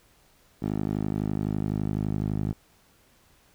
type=tone with band-pass filter sweep; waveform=10% pulse; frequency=51.91 Hz; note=G#1; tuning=in tune; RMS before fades=-28 dBFS; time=0.62-2.53 s; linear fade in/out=5 ms; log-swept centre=250 to 140 Hz; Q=0.82; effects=pink hiss -61 dBFS RMS until 3.54 s

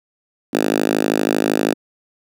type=tone with high-pass filter; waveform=5% pulse; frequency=52.7 Hz; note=G#1; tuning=26 cents sharp; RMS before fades=-18 dBFS; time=0.53-1.74 s; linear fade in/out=10 ms; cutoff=270 Hz; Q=2; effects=none

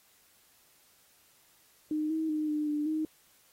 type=tone with pitch steps; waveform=sine; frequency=306.3 / 318.2 / 306.6 / 301.3 / 297.3 / 312.1 Hz; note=D#4 / D#4 / D#4 / D4 / D4 / D#4; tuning=-27 / +39 / -25 / +44 / +21 / +5 cents; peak=-28 dBFS; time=1.91-3.05 s; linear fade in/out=2 ms; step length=190 ms; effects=white hiss -64 dBFS RMS until 3.52 s + AAC 48 kbps

